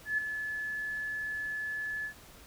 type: tone with ADSR envelope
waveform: sine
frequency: 1721 Hz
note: A6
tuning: 39 cents flat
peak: -25 dBFS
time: 0.05-2.14 s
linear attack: 130 ms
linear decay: 7 ms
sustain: -8 dB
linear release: 93 ms
effects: pink hiss -54 dBFS RMS until 2.46 s